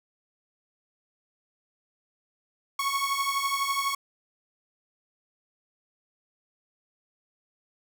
sawtooth beating tone pair, 1100 / 1112 Hz, C#6 / C#6, -14 / +5 cents, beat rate 12 Hz, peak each -25 dBFS, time 2.79-3.95 s, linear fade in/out 5 ms, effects none

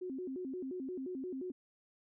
sine tone with vibrato, 311.1 Hz, D#4, in tune, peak -38 dBFS, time 0.01-1.52 s, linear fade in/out 10 ms, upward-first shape square, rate 5.7 Hz, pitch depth 280 cents each way, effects none

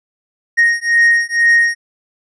triangle beating tone pair, 1864.7 / 1866.8 Hz, A#6 / A#6, 0 / +2 cents, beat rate 2.1 Hz, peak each -11 / -11 dBFS, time 0.57-1.75 s, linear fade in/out 20 ms, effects resampled to 22050 Hz

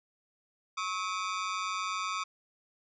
sawtooth ring-modulated tone, 1192 Hz, D6, 25 cents sharp, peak -25 dBFS, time 0.77-2.24 s, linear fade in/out 10 ms, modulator 96.1 Hz, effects resampled to 16000 Hz

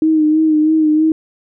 sine tone with vibrato, 311.1 Hz, D#4, in tune, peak -9 dBFS, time 0.02-1.12 s, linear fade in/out 2 ms, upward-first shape sine, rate 3.1 Hz, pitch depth 36 cents each way, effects none

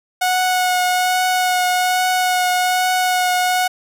sawtooth tone with vibrato, 732 Hz, F#5, 19 cents flat, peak -11 dBFS, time 0.21-3.68 s, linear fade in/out 10 ms, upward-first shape triangle, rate 1.2 Hz, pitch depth 15 cents each way, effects none

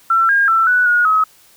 sine tone with pitch steps, 1346 / 1618 / 1336 / 1481 / 1444 / 1277 Hz, E6 / G#6 / E6 / F#6 / F#6 / D#6, +36 / -46 / +23 / +1 / -43 / +45 cents, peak -10 dBFS, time 0.1-1.24 s, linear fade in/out 5 ms, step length 190 ms, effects white hiss -49 dBFS RMS until 1.56 s

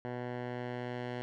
10% pulse tone with low-pass filter sweep, 123.1 Hz, B2, 5 cents flat, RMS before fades -39 dBFS, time 0.05-1.22 s, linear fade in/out 0 ms, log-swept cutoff 1600 to 2900 Hz, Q 0.9, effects none

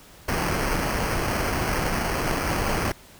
pink noise with sample-and-hold, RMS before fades -25 dBFS, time 0.28-2.92 s, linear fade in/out 5 ms, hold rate 3675 Hz, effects pink hiss -49 dBFS RMS until 3.19 s

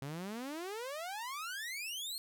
sawtooth exponential sweep, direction up, 132.4 to 4362 Hz, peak -36 dBFS, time 0.02-2.18 s, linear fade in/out 0 ms, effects none

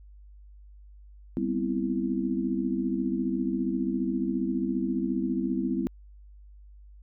sine chord, C major seventh, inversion second, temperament equal, 196 / 246.9 / 261.6 / 329.6 Hz, G3 / B3 / C4 / E4, 0 / 0 / 0 / 0 cents, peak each -31 dBFS, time 1.37-5.87 s, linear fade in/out 0 ms, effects added 50 Hz sine -47 dBFS peak until 7.02 s

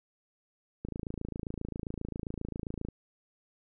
click train, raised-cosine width 3 ms, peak -23 dBFS, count 57, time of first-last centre 0.85-2.886 s, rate 27.5 Hz, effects none

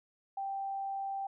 sine tone, 784 Hz, G5, in tune, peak -34 dBFS, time 0.37-1.27 s, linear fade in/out 5 ms, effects none

